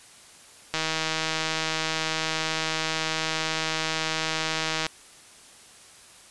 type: click train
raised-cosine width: 0.2 ms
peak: -9 dBFS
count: 657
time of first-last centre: 0.74-4.866 s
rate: 159 Hz
effects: white hiss -50 dBFS RMS until 6.3 s + resampled to 24000 Hz